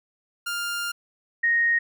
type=tone pair in turn; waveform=sawtooth / sine; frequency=1400 / 1865.3 Hz; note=F6 / A#6; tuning=+4 / +1 cents; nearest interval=perfect fourth; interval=497 cents; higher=second; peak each=-23 / -18 dBFS; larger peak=second; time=0.46-0.92 / 1.43-1.79 s; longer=first; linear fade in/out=10 ms; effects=none